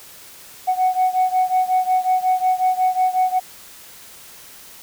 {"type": "beating tone pair", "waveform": "sine", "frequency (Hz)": [740, 745.5], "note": ["F#5", "F#5"], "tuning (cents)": [0, 13], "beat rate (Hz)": 5.5, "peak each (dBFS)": [-16, -18], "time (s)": [0.67, 3.4], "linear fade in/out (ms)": 20, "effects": ["tanh soft clip ceiling -11 dBFS", "white hiss -42 dBFS RMS until 4.82 s"]}